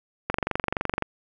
click train, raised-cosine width 0.5 ms, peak -9 dBFS, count 18, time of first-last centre 0.3-1.023 s, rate 23.5 Hz, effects none

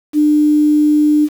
sine tone with quantisation, 300 Hz, D4, 37 cents sharp, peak -8 dBFS, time 0.13-1.29 s, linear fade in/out 50 ms, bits 6, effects none

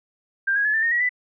sine tone with pitch steps, 1588 / 1648.8 / 1711.8 / 1777.3 / 1845.3 / 1915.9 / 1989.2 Hz, G6 / G#6 / A6 / A6 / A#6 / A#6 / B6, +22 / -13 / -48 / +17 / -18 / +47 / +12 cents, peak -18 dBFS, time 0.47-1.093 s, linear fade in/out 10 ms, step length 89 ms, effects none

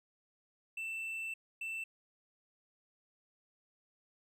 triangle tone bursts at uneven times, 2667 Hz, E7, 20 cents sharp, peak -36 dBFS, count 2, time 0.77-1.34 / 1.61-1.84 s, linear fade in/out 5 ms, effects none

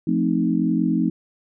sine chord, F dominant seventh, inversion none, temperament equal, 174.61 / 220 / 261.6 / 311.1 Hz, F3 / A3 / C4 / Eb4, 0 / 0 / 0 / 0 cents, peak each -23 dBFS, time 0.07-1.1 s, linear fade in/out 5 ms, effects none

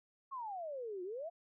sine exponential two-way sweep, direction down then up, 1117 to 349.9 to 707 Hz, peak -40 dBFS, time 0.31-1.3 s, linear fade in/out 20 ms, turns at 1.03 s, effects none

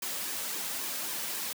white noise with flanger, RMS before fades -35 dBFS, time 0.02-1.53 s, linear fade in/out 5 ms, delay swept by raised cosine 1.4 to 2.9 ms, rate 3.7 Hz, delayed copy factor -0.5, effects high-pass 200 Hz 12 dB/octave

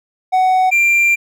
triangle tone pair in turn, 746 / 2374 Hz, F#5 / D7, +14 / +18 cents, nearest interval octave + minor sixth, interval 2004 cents, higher second, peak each -8 dBFS, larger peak neither, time 0.32-0.71 / 0.71-1.16 s, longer second, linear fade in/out 20 ms, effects none

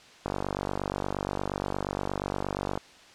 click train, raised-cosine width 1 ms, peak -15 dBFS, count 123, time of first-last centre 0.26-2.775 s, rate 48.5 Hz, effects white hiss -52 dBFS RMS until 3.14 s + low-pass 5000 Hz 12 dB/octave

